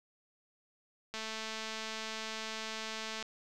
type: click train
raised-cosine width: 0.2 ms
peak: -23 dBFS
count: 460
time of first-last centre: 1.14-3.226 s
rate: 220 Hz
effects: none